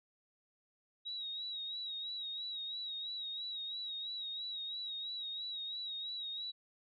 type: tone with vibrato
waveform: sine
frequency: 3825 Hz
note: A#7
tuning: 44 cents sharp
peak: -39 dBFS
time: 1.05-6.52 s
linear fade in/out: 20 ms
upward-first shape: sine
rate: 3 Hz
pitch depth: 54 cents each way
effects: none